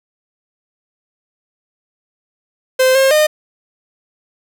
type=tone with pitch steps; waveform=45% pulse; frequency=518 / 535 / 611 Hz; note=C5 / C5 / D#5; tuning=-17 / +38 / -32 cents; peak=-9 dBFS; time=2.79-3.27 s; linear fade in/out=10 ms; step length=160 ms; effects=none